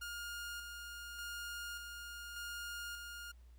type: tone with tremolo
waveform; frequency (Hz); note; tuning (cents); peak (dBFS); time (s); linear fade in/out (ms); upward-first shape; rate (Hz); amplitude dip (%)
sawtooth; 1417; F6; +25; -39; 0.01-3.32; 10; square; 0.85; 35
effects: added 60 Hz sine -56 dBFS peak until 3.58 s + pink hiss -75 dBFS RMS until 3.58 s